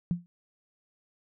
sine tone with exponential decay, 173.9 Hz, F3, 7 cents flat, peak -21 dBFS, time 0.11-0.26 s, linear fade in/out 0 ms, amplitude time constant 32 ms, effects none

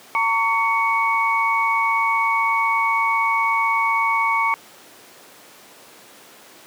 sine tone cluster, 911 / 1127 / 2225 Hz, A#5 / C#6 / C#7, -40 / +28 / +6 cents, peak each -21 dBFS, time 0.15-4.54 s, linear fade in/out 0 ms, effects pink hiss -45 dBFS RMS until 6.66 s + high-pass 300 Hz 12 dB/octave

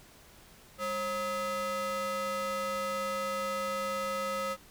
square ring-modulated tone, 370 Hz, F#4, in tune, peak -29 dBFS, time 0.78-4.57 s, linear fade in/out 50 ms, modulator 908 Hz, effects pink hiss -56 dBFS RMS until 4.7 s

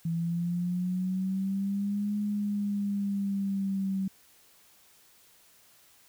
sine linear two-way sweep, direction up then down, 164.81 to 207.7 to 191.5 Hz, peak -27 dBFS, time 0.05-4.08 s, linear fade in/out 5 ms, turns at 2.17 s, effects white hiss -60 dBFS RMS until 6.08 s

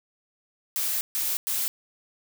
blue noise bursts at uneven times, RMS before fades -27 dBFS, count 3, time 0.76-1.01 / 1.15-1.37 / 1.47-1.68 s, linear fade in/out 0 ms, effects none

